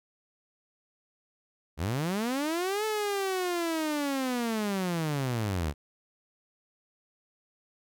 sawtooth linear two-way sweep, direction up then down, 68.7 to 437.4 to 68.7 Hz, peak -24 dBFS, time 1.77-5.74 s, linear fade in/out 50 ms, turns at 2.85 s, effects none

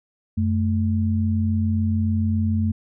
sine tone pair together, 92.12 / 219.1 Hz, F#2 / A3, -7 / -7 cents, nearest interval octave + minor third, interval 1500 cents, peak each -20 / -22 dBFS, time 0.37-2.72 s, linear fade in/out 10 ms, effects none

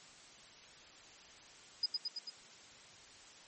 sine tone with echo, 4978 Hz, D#8, in tune, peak -29 dBFS, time 1.83-1.86 s, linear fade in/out 5 ms, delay 110 ms, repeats 4, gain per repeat -3 dB, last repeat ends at 2.3 s, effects white hiss -57 dBFS RMS until 3.47 s + MP3 32 kbps

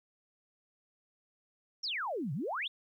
sine exponential two-way sweep, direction down then up, 5840 to 125.5 to 3837 Hz, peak -33 dBFS, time 1.83-2.68 s, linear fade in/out 10 ms, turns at 2.33 s, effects 12-bit

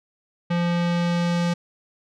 square tone with low-pass filter sweep, 172.9 Hz, F3, 17 cents flat, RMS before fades -22 dBFS, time 0.5-1.54 s, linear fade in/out 10 ms, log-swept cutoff 3200 to 5900 Hz, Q 1, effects none

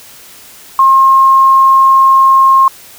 sine tone, 1070 Hz, C6, 38 cents sharp, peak -3 dBFS, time 0.79-2.68 s, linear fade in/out 2 ms, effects white hiss -36 dBFS RMS until 2.98 s

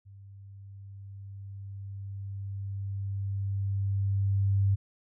sine tone with level ramp, 98.6 Hz, G2, 11 cents sharp, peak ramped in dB -47 to -21 dBFS, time 0.05-4.76 s, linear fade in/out 20 ms, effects none

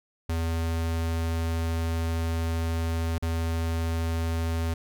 square tone with dropouts, 82.41 Hz, E2, in tune, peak -26 dBFS, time 0.29-4.74 s, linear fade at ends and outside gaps 5 ms, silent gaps 3.182-3.224 s, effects none

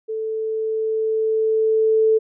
sine tone with level ramp, 440 Hz, A4, in tune, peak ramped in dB -23 to -12 dBFS, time 0.08-2.19 s, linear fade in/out 20 ms, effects none

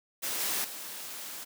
white noise with level steps, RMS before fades -33 / -31 / -41 dBFS, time 0.22-1.45 s, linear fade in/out 20 ms, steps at 0.4 / 0.64 s, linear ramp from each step 5 ms, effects high-pass 200 Hz 12 dB/octave

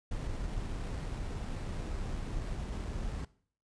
brown noise with sample-and-hold, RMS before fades -37 dBFS, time 0.11-3.25 s, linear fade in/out 5 ms, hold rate 6300 Hz, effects noise-tail reverb RT60 0.5 s tail -19 dB re dry + resampled to 22050 Hz

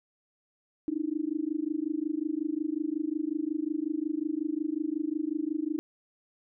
sine tone with amplitude modulation, 308.9 Hz, D#4, 12 cents flat, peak -24 dBFS, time 0.88-5.79 s, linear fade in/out 0 ms, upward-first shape sine, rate 25.5 Hz, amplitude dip 100%, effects none

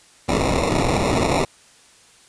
white noise with sample-and-hold, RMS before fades -19 dBFS, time 0.28-1.45 s, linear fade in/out 10 ms, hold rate 1575 Hz, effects white hiss -51 dBFS RMS until 2.28 s + resampled to 22050 Hz

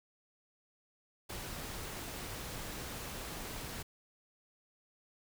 pink noise, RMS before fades -43 dBFS, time 1.29-3.83 s, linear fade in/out 10 ms, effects none

